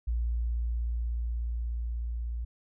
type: tone with level ramp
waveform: sine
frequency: 58.27 Hz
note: A#1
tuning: in tune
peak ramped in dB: -26 to -31 dBFS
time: 0.07-2.45 s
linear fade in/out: 10 ms
effects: none